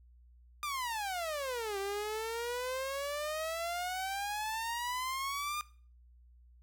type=exponential two-way sweep; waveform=sawtooth; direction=down then up; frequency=1217 to 389.4 to 1217 Hz; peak=-31 dBFS; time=0.63-5.61 s; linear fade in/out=0 ms; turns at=1.78 s; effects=noise-tail reverb RT60 0.4 s tail -18 dB re dry + added 60 Hz sine -57 dBFS peak until 6.62 s